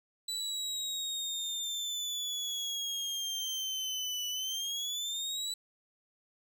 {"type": "exponential two-way sweep", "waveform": "30% pulse", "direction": "down then up", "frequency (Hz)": [3970, 2960, 3970], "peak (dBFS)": -31, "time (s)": [0.28, 5.54], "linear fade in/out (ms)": 5, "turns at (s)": 4.28, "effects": []}